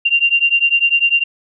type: beating tone pair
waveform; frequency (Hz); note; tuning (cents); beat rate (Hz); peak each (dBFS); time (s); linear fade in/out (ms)
sine; 2771 / 2781; F7 / F7; -14 / -8; 10; -14; 0.05-1.24; 10
effects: none